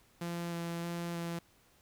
sawtooth tone with vibrato, 170.4 Hz, F3, 42 cents flat, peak -32 dBFS, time 0.21-1.39 s, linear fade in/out 5 ms, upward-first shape square, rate 1.6 Hz, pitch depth 9 cents each way, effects pink hiss -66 dBFS RMS until 1.81 s

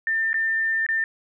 sine tone with dropouts, 1796 Hz, A6, 35 cents sharp, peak -20 dBFS, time 0.07-1.04 s, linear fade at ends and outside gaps 1 ms, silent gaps 0.331-0.342 / 0.865-0.888 s, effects none

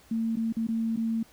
sine tone with dropouts, 226 Hz, A3, 47 cents sharp, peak -25 dBFS, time 0.11-1.23 s, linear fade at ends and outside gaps 5 ms, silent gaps 0.358-0.369 / 0.525-0.567 / 0.67-0.686 / 0.962-0.972 s, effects pink hiss -57 dBFS RMS until 1.32 s

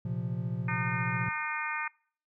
triangle chord, Bb suspended second, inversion none, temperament just, 116.54 / 131.11 / 174.81 Hz, Bb2 / C3 / F3, 0 / +4 / +2 cents, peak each -33 dBFS, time 0.05-1.29 s, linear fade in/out 5 ms
harmonic tone, 304.7 Hz, D#4, 36 cents flat, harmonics 3 / 4 / 5 / 6 / 7 / 8, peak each -38 / -38 / -38 / -38 / -38 / -38 dBFS, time 0.68-1.88 s, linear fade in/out 5 ms
effects noise-tail reverb RT60 0.5 s tail -24 dB re dry

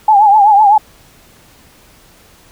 sine tone with vibrato, 830.6 Hz, G#5, in tune, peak -4 dBFS, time 0.08-0.78 s, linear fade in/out 5 ms, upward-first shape triangle, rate 7.9 Hz, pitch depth 110 cents each way, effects pink hiss -45 dBFS RMS until 2.51 s

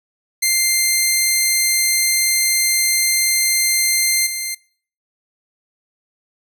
10% pulse tone with level steps, 2093 Hz, C7, in tune, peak -5 / -13 dBFS, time 0.42-4.55 s, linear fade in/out 10 ms, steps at 4.26 s, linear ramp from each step 10 ms, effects noise-tail reverb RT60 0.5 s tail -24 dB re dry

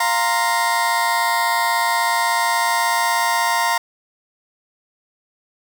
30% pulse chord, F suspended fourth, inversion none, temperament just, 698.5 / 931.3 / 1047.7 Hz, F5 / Bb5 / C6, 0 / -2 / +2 cents, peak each -21 / -16 / -20 dBFS, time 0-3.78 s, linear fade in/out 5 ms, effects none

